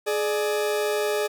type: tone pair together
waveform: 40% pulse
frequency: 421.3 / 595.8 Hz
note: G#4 / D5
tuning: +25 / +25 cents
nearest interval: tritone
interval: 600 cents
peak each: -23 / -27 dBFS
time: 0.06-1.28 s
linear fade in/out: 20 ms
effects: none